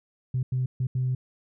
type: tone bursts at uneven times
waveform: sine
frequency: 127.9 Hz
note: C3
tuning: 39 cents flat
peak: -22 dBFS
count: 4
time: 0.34-0.43 / 0.52-0.66 / 0.8-0.87 / 0.95-1.15 s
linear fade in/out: 5 ms
effects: tanh soft clip ceiling -19 dBFS